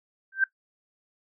sine tone with exponential growth, 1563 Hz, G6, 6 cents flat, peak -15 dBFS, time 0.32-0.44 s, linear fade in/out 5 ms, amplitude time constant 25 ms, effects noise-tail reverb RT60 0.1 s tail -17 dB re dry

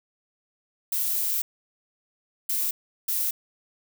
violet noise bursts at uneven times, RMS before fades -26 dBFS, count 3, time 0.92-1.42 / 2.49-2.71 / 3.08-3.31 s, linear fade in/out 5 ms, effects none

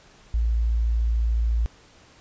sine tone, 56.9 Hz, A#1, 41 cents flat, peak -19 dBFS, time 0.34-1.66 s, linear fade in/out 0 ms, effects pink hiss -53 dBFS RMS until 2.2 s + resampled to 16000 Hz

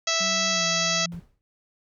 harmonic tone, 658 Hz, E5, 3 cents flat, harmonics 1 / 2 / 3 / 4 / 5 / 6 / 7 / 8 / 9 / 10, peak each -31 / -31 / -31 / -31 / -31 / -31 / -31 / -31 / -31 / -31 dBFS, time 0.07-1.06 s, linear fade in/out 5 ms
sine tone with pitch glide, 188.6 to 170.96 Hz, F#3 to F3, +33 to -37 cents, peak -33 dBFS, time 0.2-1.2 s, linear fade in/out 10 ms, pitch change -170 cents, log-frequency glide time 0.51-0.65 s
brown noise with exponential decay, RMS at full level -38 dBFS, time 1.12-1.41 s, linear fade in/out 0 ms, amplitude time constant 63 ms
effects none

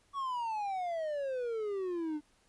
triangle exponential sweep, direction down, 1136 to 293.7 Hz, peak -31 dBFS, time 0.13-2.21 s, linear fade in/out 50 ms, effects pink hiss -69 dBFS RMS until 2.48 s + resampled to 24000 Hz

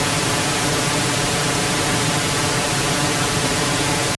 pink noise with comb filter, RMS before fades -18 dBFS, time 0-4.15 s, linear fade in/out 0 ms, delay 6.9 ms, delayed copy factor +0.75, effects high-pass 80 Hz 12 dB/octave + resampled to 24000 Hz

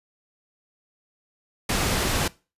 pink low-pass noise, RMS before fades -24 dBFS, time 1.69-2.28 s, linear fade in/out 5 ms, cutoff 12000 Hz, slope 12 dB/octave, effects noise-tail reverb RT60 0.3 s tail -21 dB re dry + resampled to 32000 Hz

